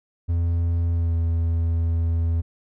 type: tone with pitch glide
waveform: triangle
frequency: 84.8 to 83.15 Hz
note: E2 to E2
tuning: +50 to +16 cents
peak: -17 dBFS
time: 0.28-2.42 s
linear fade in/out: 20 ms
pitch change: -34 cents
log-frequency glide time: 0.92-1.15 s
effects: none